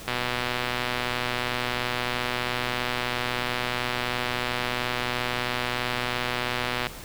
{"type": "click train", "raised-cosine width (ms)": 0.3, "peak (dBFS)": -10, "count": 836, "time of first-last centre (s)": [0.08, 6.869], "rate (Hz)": 123, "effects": ["pink hiss -41 dBFS RMS until 7.04 s"]}